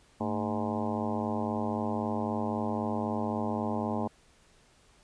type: harmonic tone with a mistuned harmonic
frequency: 103.83 Hz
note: G#2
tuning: in tune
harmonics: 1 / 2 / 3 / 4 / 5 / 6 / 7 / 8 / 9 / 10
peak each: -39 / -32 / -39 / -39 / -40 / -39 / -41 / -38 / -41 / -43 dBFS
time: 0.2-4.08 s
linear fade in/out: 10 ms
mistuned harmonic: 2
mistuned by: +120 cents
effects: pink hiss -62 dBFS RMS until 5.03 s + resampled to 22050 Hz